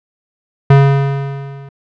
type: tone with level ramp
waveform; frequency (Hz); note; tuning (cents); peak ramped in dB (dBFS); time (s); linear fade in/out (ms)
square; 138.59; C#3; 0; -3 to -32; 0.7-1.69; 5
effects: low-pass 2000 Hz 12 dB/octave